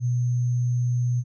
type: tone with sample-and-hold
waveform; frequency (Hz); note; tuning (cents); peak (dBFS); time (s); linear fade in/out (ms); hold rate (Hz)
sine; 122; B2; -21; -20; 0-1.24; 50; 6300
effects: resampled to 22050 Hz